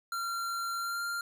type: tone with pitch glide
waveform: square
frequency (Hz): 1374 to 1392.4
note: F6 to F6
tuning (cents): -29 to -6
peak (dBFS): -33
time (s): 0.12-1.21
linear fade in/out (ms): 2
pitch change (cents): +23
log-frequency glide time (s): 0.78-1.03
effects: none